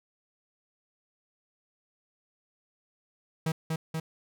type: tone with echo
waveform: 45% pulse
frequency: 160.2 Hz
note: E3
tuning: 49 cents flat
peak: -26 dBFS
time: 3.46-3.52 s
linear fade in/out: 5 ms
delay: 240 ms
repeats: 2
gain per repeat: -2 dB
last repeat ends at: 4 s
effects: none